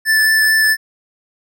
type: tone with vibrato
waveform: square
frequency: 1754 Hz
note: A6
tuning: 6 cents flat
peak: -11 dBFS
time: 0.05-0.77 s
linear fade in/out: 50 ms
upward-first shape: triangle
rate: 4.5 Hz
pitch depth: 11 cents each way
effects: none